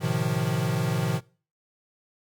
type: chord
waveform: square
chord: F dominant seventh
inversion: first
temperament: equal with one note detuned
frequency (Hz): 110 / 128.42 / 155.56 / 174.61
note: A2 / C3 / Eb3 / F3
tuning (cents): 0 / -32 / 0 / 0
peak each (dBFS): -32 / -29 / -29 / -31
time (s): 0-1.21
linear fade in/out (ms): 50
effects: noise-tail reverb RT60 0.4 s tail -23 dB re dry